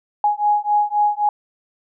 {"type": "beating tone pair", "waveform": "sine", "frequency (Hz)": [830.6, 834.4], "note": ["G#5", "G#5"], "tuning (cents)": [0, 8], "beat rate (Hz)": 3.8, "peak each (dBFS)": -18, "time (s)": [0.24, 1.29], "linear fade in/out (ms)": 2, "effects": []}